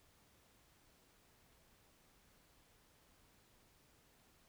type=silence; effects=pink hiss -70 dBFS RMS until 4.48 s